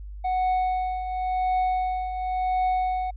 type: tone with tremolo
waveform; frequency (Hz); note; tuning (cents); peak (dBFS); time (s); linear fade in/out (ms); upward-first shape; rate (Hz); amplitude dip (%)
triangle; 740; F#5; 0; -18; 0.24-3.11; 10; triangle; 0.93; 65
effects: added 50 Hz sine -35 dBFS peak until 3.16 s + resampled to 8000 Hz